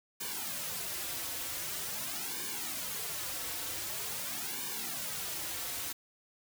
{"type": "noise with flanger", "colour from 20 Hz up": "white", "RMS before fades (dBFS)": -38, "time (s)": [0.2, 5.93], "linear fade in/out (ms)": 10, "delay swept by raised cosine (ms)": [1.5, 5], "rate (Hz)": 0.45, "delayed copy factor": -1, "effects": []}